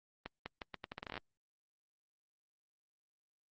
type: accelerating click train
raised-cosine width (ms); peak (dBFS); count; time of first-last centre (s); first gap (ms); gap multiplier
0.3; -25; 15; 0.26-1.177; 200; 0.79
effects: low-pass 5000 Hz 12 dB/octave + Opus 24 kbps